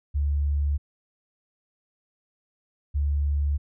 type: tone pair in turn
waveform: sine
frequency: 72.1 / 72.1 Hz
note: D2 / D2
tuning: -31 / -31 cents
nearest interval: unison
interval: 0 cents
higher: neither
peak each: -21 / -21 dBFS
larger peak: neither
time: 0.14-0.78 / 2.94-3.58 s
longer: neither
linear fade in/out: 20 ms
effects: none

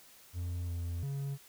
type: tone with pitch steps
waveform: triangle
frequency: 87.6 / 85.8 / 139.1 Hz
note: F2 / F2 / C#3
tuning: +6 / -30 / +6 cents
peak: -32 dBFS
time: 0.33-1.38 s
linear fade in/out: 50 ms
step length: 350 ms
effects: white hiss -58 dBFS RMS until 1.48 s

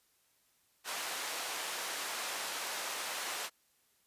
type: band-pass noise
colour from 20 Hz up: pink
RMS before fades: -39 dBFS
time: 0.84-3.5 s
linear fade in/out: 50 ms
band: 730 to 13000 Hz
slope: 12 dB/octave
effects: white hiss -72 dBFS RMS until 4.06 s + resampled to 32000 Hz

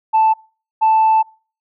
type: tone pair in turn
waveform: sine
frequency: 880 / 880 Hz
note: A5 / A5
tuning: 0 / 0 cents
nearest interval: unison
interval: 0 cents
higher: neither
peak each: -8 dBFS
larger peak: neither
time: 0.13-0.34 / 0.81-1.23 s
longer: second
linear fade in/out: 20 ms
effects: noise-tail reverb RT60 0.4 s tail -26 dB re dry + tanh soft clip ceiling -7 dBFS

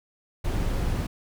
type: noise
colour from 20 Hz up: brown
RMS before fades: -26 dBFS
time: 0.44-1.07 s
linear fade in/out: 10 ms
effects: none

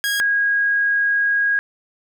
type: tone pair in turn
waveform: sawtooth / sine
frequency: 1641 / 1641 Hz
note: G#6 / G#6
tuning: -21 / -21 cents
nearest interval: unison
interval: 0 cents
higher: neither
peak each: -15 dBFS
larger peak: neither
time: 0.04-0.2 / 0.2-1.59 s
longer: second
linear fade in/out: 0 ms
effects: none

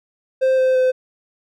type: tone with pitch steps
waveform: triangle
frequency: 523.3 / 518.2 / 513.1 Hz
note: C5 / C5 / C5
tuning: 0 / -17 / -34 cents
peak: -11 dBFS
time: 0.41-0.92 s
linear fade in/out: 20 ms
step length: 170 ms
effects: none

